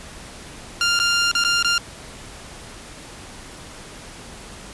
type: tone with dropouts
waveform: 15% pulse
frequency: 1396.9 Hz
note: F6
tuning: in tune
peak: -10 dBFS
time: 0.81-1.78 s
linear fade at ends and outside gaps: 1 ms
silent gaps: 0.991-0.999 / 1.315-1.351 / 1.439-1.448 / 1.627-1.646 s
effects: pink hiss -39 dBFS RMS until 4.73 s + resampled to 24000 Hz